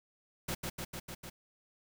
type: noise with echo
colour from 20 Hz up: pink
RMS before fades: -36 dBFS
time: 0.48-0.55 s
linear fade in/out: 10 ms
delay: 150 ms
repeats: 5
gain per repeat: -2 dB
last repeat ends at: 1.3 s
effects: none